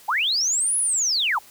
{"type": "linear two-way sweep", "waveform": "sine", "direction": "up then down", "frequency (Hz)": [734, 10548, 734], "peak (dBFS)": -19, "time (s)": [0.08, 1.39], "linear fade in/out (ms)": 10, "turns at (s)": 0.78, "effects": ["white hiss -49 dBFS RMS until 1.5 s"]}